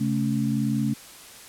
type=tone cluster; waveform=sine; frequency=133.8 / 218.2 / 279.5 Hz; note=C3 / A3 / C#4; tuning=+39 / -14 / +14 cents; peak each=-27 / -24 / -28 dBFS; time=0-0.94 s; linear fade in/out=10 ms; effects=white hiss -45 dBFS RMS until 1.48 s + low-pass 12000 Hz 12 dB/octave